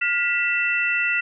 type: tone cluster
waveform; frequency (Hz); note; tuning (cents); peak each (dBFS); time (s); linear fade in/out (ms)
sine; 1420 / 1960 / 2677; F6 / B6 / E7; +28 / -14 / +26; -25 / -24 / -22; 0.01-1.21; 10
effects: none

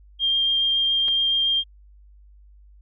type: tone with vibrato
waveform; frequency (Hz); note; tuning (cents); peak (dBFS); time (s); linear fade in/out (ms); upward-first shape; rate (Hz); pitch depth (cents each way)
sine; 3200; G7; +35; -18; 0.19-1.64; 50; triangle; 7.1; 10
type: clicks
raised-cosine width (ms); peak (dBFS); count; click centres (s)
0.3; -23; 2; 1.081 / 1.086
effects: added 50 Hz sine -47 dBFS peak until 2.81 s

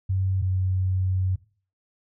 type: tone pair in turn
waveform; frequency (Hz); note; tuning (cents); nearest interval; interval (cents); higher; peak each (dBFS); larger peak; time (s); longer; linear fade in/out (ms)
sine; 94.9 / 93.38; F#2 / F#2; +44 / +16; unison; 28; first; -21 / -21; neither; 0.09-0.42 / 0.42-1.36; second; 10
effects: noise-tail reverb RT60 0.4 s tail -18 dB re dry

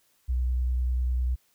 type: tone with vibrato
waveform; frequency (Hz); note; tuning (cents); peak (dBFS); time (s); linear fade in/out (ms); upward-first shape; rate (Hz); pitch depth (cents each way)
sine; 62.3; B1; +16; -23; 0.28-1.36; 20; square; 10; 12
effects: white hiss -67 dBFS RMS until 1.54 s

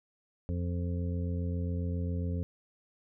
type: harmonic tone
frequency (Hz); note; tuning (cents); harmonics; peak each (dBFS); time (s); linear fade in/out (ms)
87.31; F2; 0; 1 / 2 / 3 / 5 / 6; -31 / -37 / -41 / -45 / -47; 0.49-2.43; 0
effects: none

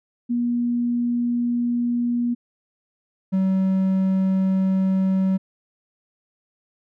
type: tone pair in turn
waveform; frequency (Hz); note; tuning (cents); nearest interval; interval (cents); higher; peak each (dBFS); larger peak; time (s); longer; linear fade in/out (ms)
sine / triangle; 240 / 190.03; B3 / F#3; -49 / +46; major third; 405; first; -19 / -15; second; 0.29-2.35 / 3.32-5.38; neither; 20
effects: none

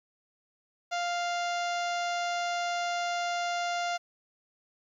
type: harmonic tone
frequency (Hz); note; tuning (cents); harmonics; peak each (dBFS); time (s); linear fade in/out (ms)
698.5; F5; 0; 1 / 2 / 3 / 4 / 5 / 6 / 7 / 8 / 9 / 10; -30 / -36 / -40 / -42 / -44 / -46 / -47 / -48 / -49 / -50; 0.91-3.98; 20
effects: 11-bit

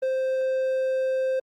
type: tone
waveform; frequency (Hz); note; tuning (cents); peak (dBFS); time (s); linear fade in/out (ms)
triangle; 523.3; C5; 0; -20; 0.02-1.4; 10
effects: Opus 24 kbps

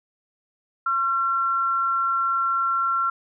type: tone pair together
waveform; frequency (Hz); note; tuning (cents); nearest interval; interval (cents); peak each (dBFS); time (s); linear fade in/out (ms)
sine; 1081 / 1362; C#6 / F6; -44 / -44; major third; 400; -30 / -20; 0.86-3.1; 5
effects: none

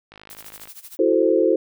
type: click train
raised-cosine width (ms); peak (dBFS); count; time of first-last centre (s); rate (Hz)
0.3; -26; 30; 0.12-0.674; 52.3
type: noise with tremolo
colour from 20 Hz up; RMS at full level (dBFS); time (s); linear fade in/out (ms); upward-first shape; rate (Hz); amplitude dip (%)
blue; -38; 0.3-0.97; 0; sine; 13; 85
type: chord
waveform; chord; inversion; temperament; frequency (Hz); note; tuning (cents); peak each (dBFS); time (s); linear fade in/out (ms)
sine; F# half-diminished seventh; third; equal; 329.6 / 370 / 440 / 523.3; E4 / F#4 / A4 / C5; 0 / 0 / 0 / 0; -20; 0.99-1.56; 5
effects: none

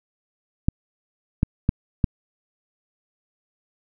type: clicks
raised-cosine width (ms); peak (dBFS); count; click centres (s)
5; -5; 4; 0.685 / 1.431 / 1.691 / 2.042
effects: none

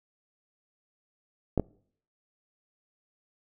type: clicks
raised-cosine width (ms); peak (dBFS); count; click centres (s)
2; -11 / -12; 2; 1.577 / 1.597
effects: noise-tail reverb RT60 0.6 s tail -25 dB re dry

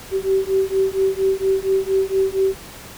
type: beating tone pair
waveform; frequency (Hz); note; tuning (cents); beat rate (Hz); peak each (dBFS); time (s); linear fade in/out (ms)
sine; 382.8 / 387.1; G4 / G4; -41 / -22; 4.3; -19; 0.11-2.56; 50
effects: pink hiss -38 dBFS RMS until 2.97 s

